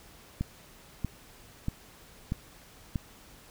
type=click train; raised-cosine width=5 ms; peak=-17 dBFS; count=5; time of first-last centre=0.41-2.958 s; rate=1.57 Hz; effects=pink hiss -54 dBFS RMS until 3.5 s